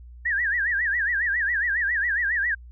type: tone with vibrato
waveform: sine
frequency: 1760 Hz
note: A6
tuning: in tune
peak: -21 dBFS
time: 0.25-2.55 s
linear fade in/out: 10 ms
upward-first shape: sine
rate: 7.3 Hz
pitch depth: 190 cents each way
effects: added 60 Hz sine -41 dBFS peak until 2.71 s